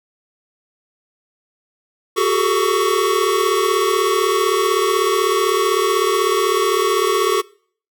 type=tone cluster; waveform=square; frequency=368.4 / 404.4 / 444.3 / 1122 Hz; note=F#4 / G#4 / A4 / C#6; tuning=-7 / -46 / +17 / +21 cents; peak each=-21 dBFS; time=2.16-7.42 s; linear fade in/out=20 ms; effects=noise-tail reverb RT60 0.5 s tail -23 dB re dry